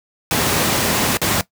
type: noise with dropouts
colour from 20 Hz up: pink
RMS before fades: -17 dBFS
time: 0.31-1.41 s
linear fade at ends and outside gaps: 1 ms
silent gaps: 1.171-1.216 s
effects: noise-tail reverb RT60 0.1 s tail -17 dB re dry + high-pass 100 Hz 12 dB/octave